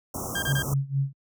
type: band-stop noise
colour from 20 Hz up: pink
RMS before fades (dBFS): -32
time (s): 0.14-0.74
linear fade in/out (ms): 5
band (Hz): 1300 to 5600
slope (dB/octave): 96
type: tone bursts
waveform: 30% pulse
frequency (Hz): 1601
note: G6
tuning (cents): +36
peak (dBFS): -24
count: 3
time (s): 0.35-0.625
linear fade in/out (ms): 5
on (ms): 75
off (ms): 25
type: tone with tremolo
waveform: sine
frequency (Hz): 137.5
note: C#3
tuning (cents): -14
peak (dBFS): -20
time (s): 0.47-1.13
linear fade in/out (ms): 20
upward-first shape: sine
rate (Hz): 4.3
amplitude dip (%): 90
effects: high-pass 60 Hz 12 dB/octave